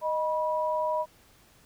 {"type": "tone pair together", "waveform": "sine", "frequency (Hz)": [620.8, 974], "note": ["D#5", "B5"], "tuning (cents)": [-4, -24], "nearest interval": "minor sixth", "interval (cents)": 780, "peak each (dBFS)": -28, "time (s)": [0.01, 1.06], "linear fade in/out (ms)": 50, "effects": ["pink hiss -59 dBFS RMS until 1.65 s"]}